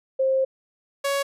sine / sawtooth tone pair in turn, 530 / 558 Hz, C5 / C#5, +22 / +11 cents, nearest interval minor second, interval 89 cents, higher second, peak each -18 dBFS, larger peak neither, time 0.19-0.45 / 1.04-1.23 s, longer first, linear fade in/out 10 ms, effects resampled to 32000 Hz

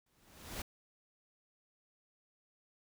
pink noise with exponential growth, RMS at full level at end -39 dBFS, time 0.06-0.62 s, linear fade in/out 5 ms, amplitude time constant 120 ms, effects none

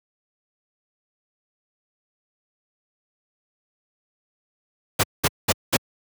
pink noise bursts, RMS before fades -17 dBFS, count 4, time 4.99-5.77 s, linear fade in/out 10 ms, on 45 ms, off 200 ms, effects high-pass 100 Hz 12 dB/octave

